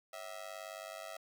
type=tone with amplitude modulation; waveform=sawtooth; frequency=650 Hz; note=E5; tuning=24 cents flat; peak=-36 dBFS; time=0.13-1.17 s; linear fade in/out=5 ms; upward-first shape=sine; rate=98.9 Hz; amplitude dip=95%; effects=11-bit